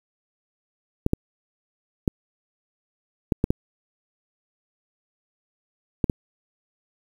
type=clicks; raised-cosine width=3 ms; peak=-6 dBFS; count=8; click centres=1.064 / 1.134 / 2.078 / 3.322 / 3.441 / 3.505 / 6.042 / 6.098 s; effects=7-bit